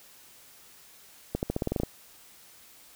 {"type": "accelerating click train", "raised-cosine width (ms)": 2, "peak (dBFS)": -14, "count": 10, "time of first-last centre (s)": [1.35, 1.834], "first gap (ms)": 79, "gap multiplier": 0.9, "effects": ["white hiss -54 dBFS RMS until 2.95 s"]}